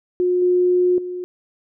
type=tone with level steps; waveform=sine; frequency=359.9 Hz; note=F#4; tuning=48 cents flat; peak=-15 / -13 / -25 dBFS; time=0.2-1.24 s; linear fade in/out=0 ms; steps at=0.42 / 0.98 s; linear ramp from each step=2 ms; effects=none